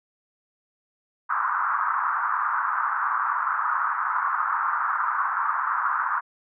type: band-pass noise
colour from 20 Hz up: white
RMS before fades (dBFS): -25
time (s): 1.29-6.21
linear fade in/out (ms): 20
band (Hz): 990 to 1400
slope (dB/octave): 48
effects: none